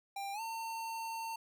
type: tone with pitch glide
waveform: square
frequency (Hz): 793 to 905.7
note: G5 to A5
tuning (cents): +20 to +50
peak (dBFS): -39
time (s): 0.16-1.36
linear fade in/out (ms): 5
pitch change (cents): +230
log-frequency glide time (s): 0.33-0.41
effects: none